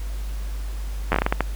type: slowing click train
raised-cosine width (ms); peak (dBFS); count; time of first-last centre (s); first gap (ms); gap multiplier
0.5; -4; 9; 1.12-1.407; 10; 1.35
effects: added 50 Hz sine -26 dBFS peak until 1.55 s + pink hiss -44 dBFS RMS until 1.55 s